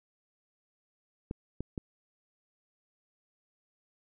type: clicks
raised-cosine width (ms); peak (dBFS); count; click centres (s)
3; -22; 3; 1.311 / 1.606 / 1.778
effects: none